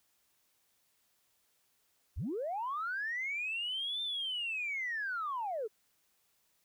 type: linear two-way sweep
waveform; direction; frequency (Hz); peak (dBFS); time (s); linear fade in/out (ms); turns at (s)
sine; up then down; 39.09 to 3601 to 401.8; -33; 2.16-5.68; 20; 4.02
effects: tanh soft clip ceiling -29 dBFS + white hiss -74 dBFS RMS until 6.64 s